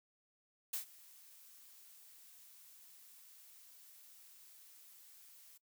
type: noise with ADSR envelope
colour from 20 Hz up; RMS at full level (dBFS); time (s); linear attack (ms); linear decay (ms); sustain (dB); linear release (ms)
blue; -38; 0.73-5.58; 7; 110; -22; 10
effects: noise-tail reverb RT60 0.1 s tail -20 dB re dry